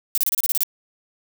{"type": "noise bursts", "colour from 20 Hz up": "violet", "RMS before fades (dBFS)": -20, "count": 9, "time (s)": [0.15, 0.633], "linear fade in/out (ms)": 0, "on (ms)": 27, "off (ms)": 30, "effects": []}